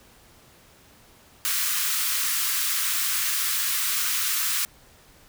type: high-pass noise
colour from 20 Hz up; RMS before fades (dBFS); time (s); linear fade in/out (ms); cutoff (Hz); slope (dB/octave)
white; -25; 1.45-4.65; 0; 1100; 48
effects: pink hiss -54 dBFS RMS until 5.28 s